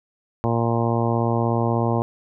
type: harmonic tone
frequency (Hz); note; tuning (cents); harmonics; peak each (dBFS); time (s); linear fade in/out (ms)
116.54; A#2; 0; 1 / 2 / 3 / 4 / 5 / 6 / 7 / 8 / 9; -22 / -25 / -27 / -28 / -29 / -30 / -30 / -31 / -32; 0.44-2.02; 0
effects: none